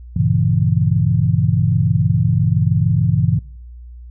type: chord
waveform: sine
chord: G diminished seventh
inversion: none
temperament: equal with one note detuned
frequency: 98 / 117.49 / 138.59 / 164.81 Hz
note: G2 / Bb2 / Db3 / Fb3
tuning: 0 / +14 / 0 / 0 cents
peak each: -18 dBFS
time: 0.16-3.39 s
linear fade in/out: 5 ms
effects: noise-tail reverb RT60 0.6 s tail -22 dB re dry + added 60 Hz sine -33 dBFS peak until 4.1 s